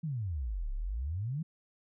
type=exponential two-way sweep; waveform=sine; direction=down then up; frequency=170 to 32.11 to 170 Hz; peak=-32 dBFS; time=0.03-1.43 s; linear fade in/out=10 ms; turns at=0.72 s; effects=none